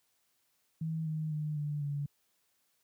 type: tone with pitch steps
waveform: sine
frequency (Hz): 160.5 / 156.11 / 151.84 / 147.69 / 143.65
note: E3 / D#3 / D#3 / D3 / D3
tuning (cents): -46 / +6 / -42 / +10 / -38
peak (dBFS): -32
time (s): 0.81-2.06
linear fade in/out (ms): 5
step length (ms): 250
effects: white hiss -75 dBFS RMS until 2.83 s + high-pass 60 Hz 12 dB/octave